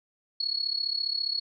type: tone with amplitude modulation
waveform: sine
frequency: 4353 Hz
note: C#8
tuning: 32 cents flat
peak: -23 dBFS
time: 0.4-1.4 s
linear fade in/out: 5 ms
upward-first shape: sine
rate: 34.8 Hz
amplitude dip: 85%
effects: none